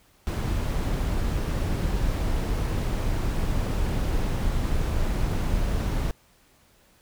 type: noise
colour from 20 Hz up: brown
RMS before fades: -25 dBFS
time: 0.27-6.11 s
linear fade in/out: 0 ms
effects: pink hiss -60 dBFS RMS until 7.01 s